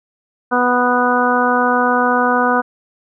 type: harmonic tone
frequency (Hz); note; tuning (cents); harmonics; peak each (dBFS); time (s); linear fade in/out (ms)
246.9; B3; 0; 1 / 2 / 3 / 4 / 5 / 6; -19 / -19 / -19 / -19 / -19 / -19; 0.51-2.62; 20
effects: none